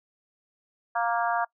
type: harmonic tone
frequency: 233.7 Hz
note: A#3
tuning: 5 cents sharp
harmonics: 3 / 4 / 5 / 6 / 7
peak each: -27 / -29 / -31 / -33 / -34 dBFS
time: 0.95-1.45 s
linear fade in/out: 10 ms
effects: noise-tail reverb RT60 0.1 s tail -23 dB re dry